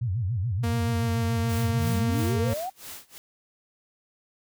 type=tone with vibrato; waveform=sine; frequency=105.4 Hz; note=G#2; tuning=26 cents sharp; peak=-24 dBFS; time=0.01-2.54 s; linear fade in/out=10 ms; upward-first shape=sine; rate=7 Hz; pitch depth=300 cents each way
type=tone with pitch glide; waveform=sawtooth; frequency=233.1 to 230.3 Hz; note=A#3 to A#3; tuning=0 to -21 cents; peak=-24 dBFS; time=0.63-2.54 s; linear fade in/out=10 ms; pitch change=-21 cents; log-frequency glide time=0.86-1.14 s
type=noise with tremolo; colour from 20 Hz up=white; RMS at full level=-39 dBFS; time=1.49-3.18 s; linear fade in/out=0 ms; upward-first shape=sine; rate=3 Hz; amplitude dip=95%
type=exponential sweep; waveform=sine; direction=up; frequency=102.3 to 784 Hz; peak=-29 dBFS; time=1.63-2.7 s; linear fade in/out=10 ms
effects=none